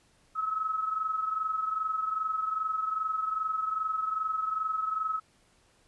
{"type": "tone pair together", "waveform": "sine", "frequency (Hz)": [1286, 1308.5], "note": ["E6", "E6"], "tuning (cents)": [-43, -13], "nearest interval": "unison", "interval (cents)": 30, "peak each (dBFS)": [-29, -35], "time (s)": [0.35, 5.2], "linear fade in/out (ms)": 20, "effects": ["pink hiss -65 dBFS RMS until 5.87 s", "resampled to 24000 Hz"]}